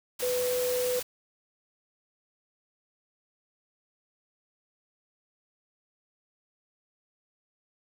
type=tone in noise; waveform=sine; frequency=498.1 Hz; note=B4; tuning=15 cents sharp; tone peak=-26 dBFS; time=0.22-1 s; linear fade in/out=10 ms; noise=white; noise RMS=-35 dBFS; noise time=0.19-1.03 s; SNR=+6 dB; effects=none